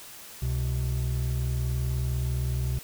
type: tone pair together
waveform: triangle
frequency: 67 / 126.48 Hz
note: C2 / B2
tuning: +42 / +42 cents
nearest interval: major seventh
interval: 1100 cents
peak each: -26 dBFS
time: 0.42-2.79 s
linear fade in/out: 5 ms
effects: white hiss -45 dBFS RMS until 2.83 s